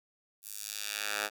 10% pulse tone with high-pass filter sweep, 103.83 Hz, G#2, in tune, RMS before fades -37 dBFS, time 0.42-1.3 s, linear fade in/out 50 ms, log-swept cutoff 11000 to 910 Hz, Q 0.81, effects none

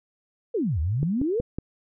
sine exponential two-way sweep, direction down then up, 512 to 72.6 to 512 Hz, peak -22 dBFS, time 0.54-1.41 s, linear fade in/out 10 ms, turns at 0.8 s
click train, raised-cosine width 3 ms, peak -16 dBFS, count 4, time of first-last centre 1.03-1.586 s, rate 5.4 Hz
effects none

